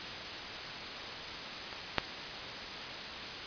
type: clicks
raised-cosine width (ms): 0.3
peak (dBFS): -25 / -9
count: 2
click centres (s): 1.728 / 1.983
effects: white hiss -40 dBFS RMS until 3.46 s + resampled to 11025 Hz